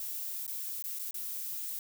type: noise with dropouts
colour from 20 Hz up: violet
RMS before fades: -38 dBFS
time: 0-1.79 s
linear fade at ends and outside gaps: 1 ms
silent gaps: 0.466-0.478 / 0.824-0.84 / 0.989-0.994 / 1.11-1.143 s
effects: none